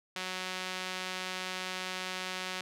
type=tone with band-pass filter; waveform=sawtooth; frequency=185 Hz; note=F#3; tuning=in tune; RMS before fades=-38 dBFS; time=0.16-2.61 s; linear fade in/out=2 ms; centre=3200 Hz; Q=0.81; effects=none